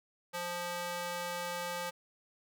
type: tone with high-pass filter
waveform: square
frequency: 175.2 Hz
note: F3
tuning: 6 cents sharp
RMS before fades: -38 dBFS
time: 0.33-1.91 s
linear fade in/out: 20 ms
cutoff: 630 Hz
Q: 0.86
effects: none